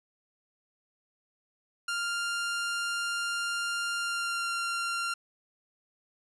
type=tone with pitch glide; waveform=sawtooth; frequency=1396.9 to 1383.3 Hz; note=F6 to F6; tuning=0 to -17 cents; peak=-26 dBFS; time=1.88-5.14 s; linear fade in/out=5 ms; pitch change=-17 cents; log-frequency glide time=3.96-4.51 s; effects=resampled to 24000 Hz + 11-bit